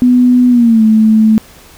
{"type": "tone with pitch glide", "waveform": "sine", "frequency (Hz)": [248.2, 218.6], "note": ["B3", "A3"], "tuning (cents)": [9, -11], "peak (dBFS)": -4, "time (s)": [0.02, 1.38], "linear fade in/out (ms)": 0, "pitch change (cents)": -220, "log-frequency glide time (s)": [0.49, 0.83], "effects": ["pink hiss -39 dBFS RMS until 1.77 s"]}